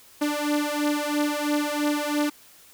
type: beating tone pair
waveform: sawtooth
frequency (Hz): 293.7 / 296.7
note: D4 / D4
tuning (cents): 0 / +18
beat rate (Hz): 3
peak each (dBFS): -22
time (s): 0.21-2.3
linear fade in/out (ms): 10
effects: white hiss -52 dBFS RMS until 2.73 s